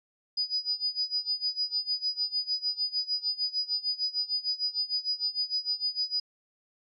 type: tone with tremolo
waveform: sine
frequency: 4949 Hz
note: D#8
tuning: 10 cents flat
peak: -24 dBFS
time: 0.37-6.2 s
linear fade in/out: 5 ms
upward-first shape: sine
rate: 6.6 Hz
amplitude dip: 90%
effects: MP3 64 kbps